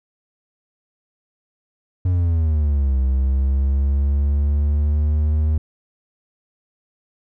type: exponential two-way sweep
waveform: triangle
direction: down then up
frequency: 92.1 to 65.2 to 77.6 Hz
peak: -13 dBFS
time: 2.05-5.58 s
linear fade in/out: 5 ms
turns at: 2.99 s
effects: none